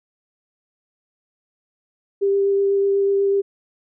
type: tone with vibrato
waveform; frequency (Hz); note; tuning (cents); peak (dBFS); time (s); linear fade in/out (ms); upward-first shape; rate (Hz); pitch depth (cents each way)
sine; 396.4; G4; +19; -15; 2.21-3.42; 20; sine; 8.1; 9
effects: none